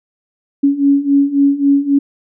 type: beating tone pair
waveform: sine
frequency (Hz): 278.2 / 281.9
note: C#4 / C#4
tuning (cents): +6 / +29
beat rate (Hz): 3.7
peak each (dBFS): -14 / -11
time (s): 0.63-1.99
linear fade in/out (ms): 10
effects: none